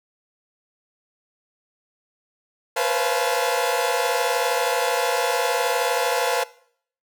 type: tone cluster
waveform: sawtooth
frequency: 481.7 / 501 / 534 / 689 / 860 Hz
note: B4 / B4 / C5 / F5 / A5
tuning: -43 / +25 / +35 / -24 / -40 cents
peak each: -23 dBFS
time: 2.76-6.44 s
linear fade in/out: 10 ms
effects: noise-tail reverb RT60 0.6 s tail -20 dB re dry